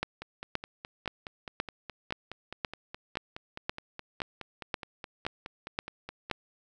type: two click trains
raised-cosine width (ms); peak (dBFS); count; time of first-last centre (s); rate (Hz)
0.3; -13 / -23; 13 / 30; 0.03-6.313 / 0.22-6.3; 1.91 / 4.77
effects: none